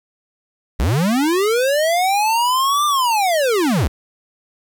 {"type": "linear two-way sweep", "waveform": "square", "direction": "up then down", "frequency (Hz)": [45.97, 1200, 45.97], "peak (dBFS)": -15, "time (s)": [0.79, 3.88], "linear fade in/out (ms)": 10, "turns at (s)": 2.86, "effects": ["8-bit"]}